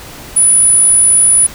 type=tone; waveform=sine; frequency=9956 Hz; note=D#9; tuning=in tune; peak=-5 dBFS; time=0.36-1.47 s; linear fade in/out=10 ms; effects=pink hiss -31 dBFS RMS until 1.54 s